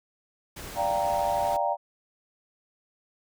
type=noise; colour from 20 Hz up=pink; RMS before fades=-40 dBFS; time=0.56-1.57 s; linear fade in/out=10 ms
type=chord; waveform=sine; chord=G minor seventh; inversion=second; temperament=equal; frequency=587.3 / 698.5 / 784 / 932.3 Hz; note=D5 / F5 / G5 / Bb5; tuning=0 / 0 / 0 / 0 cents; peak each=-29 dBFS; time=0.75-1.77 s; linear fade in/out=50 ms
effects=none